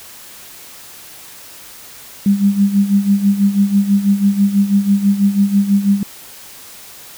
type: tone with tremolo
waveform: sine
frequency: 200 Hz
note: G3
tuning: 35 cents sharp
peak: -7 dBFS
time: 2.26-6.03 s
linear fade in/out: 2 ms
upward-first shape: sine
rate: 6.1 Hz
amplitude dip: 75%
effects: white hiss -37 dBFS RMS until 7.17 s